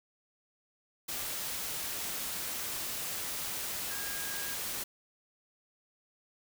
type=tone in noise; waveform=sine; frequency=1631 Hz; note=G#6; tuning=32 cents flat; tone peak=-43 dBFS; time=3.9-4.55 s; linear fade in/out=10 ms; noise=white; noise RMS=-37 dBFS; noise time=1.08-4.84 s; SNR=-9 dB; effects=none